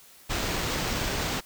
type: noise with sample-and-hold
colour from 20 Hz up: pink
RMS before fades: -29 dBFS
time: 0.29-1.41 s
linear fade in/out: 20 ms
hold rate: 11025 Hz
effects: white hiss -53 dBFS RMS until 1.45 s